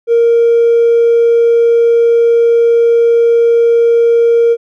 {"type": "tone with hard clipping", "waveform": "sine", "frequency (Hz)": 466.2, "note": "A#4", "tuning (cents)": 0, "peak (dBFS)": -6, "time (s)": [0.07, 4.57], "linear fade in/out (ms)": 50, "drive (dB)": 1, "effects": []}